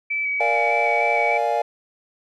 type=tone with vibrato; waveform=sine; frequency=2292 Hz; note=D7; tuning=43 cents flat; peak=-21 dBFS; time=0.1-1.38 s; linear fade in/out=10 ms; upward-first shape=square; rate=3.3 Hz; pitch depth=15 cents each way
type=chord; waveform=triangle; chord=Bb dominant seventh; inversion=none; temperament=equal; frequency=466.2 / 587.3 / 698.5 / 830.6 Hz; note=Bb4 / D5 / F5 / Ab5; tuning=0 / 0 / 0 / 0 cents; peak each=-25 / -23 / -21 / -22 dBFS; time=0.4-1.62 s; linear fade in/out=5 ms
effects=none